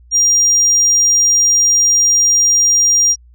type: tone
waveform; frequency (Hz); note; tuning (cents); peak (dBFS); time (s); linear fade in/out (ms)
sine; 5700; F8; +34; -7; 0.11-3.16; 50
effects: tanh soft clip ceiling -5 dBFS + added 60 Hz sine -41 dBFS peak until 3.34 s